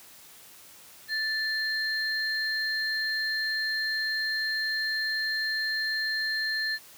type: tone pair together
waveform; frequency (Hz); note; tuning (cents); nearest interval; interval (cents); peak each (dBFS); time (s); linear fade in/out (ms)
sine; 1760 / 4186; A6 / C8; 0 / 0; octave + minor third; 1500; -28 / -31; 1.08-6.79; 50
effects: white hiss -51 dBFS RMS until 6.97 s + high-pass 60 Hz 12 dB/octave